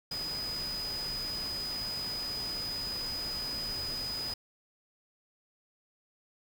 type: tone in noise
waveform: sine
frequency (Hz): 4978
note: D#8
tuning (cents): 0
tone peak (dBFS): -34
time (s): 0.11-4.34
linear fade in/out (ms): 5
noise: pink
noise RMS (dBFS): -43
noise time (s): 0.11-4.34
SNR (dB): +6
effects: none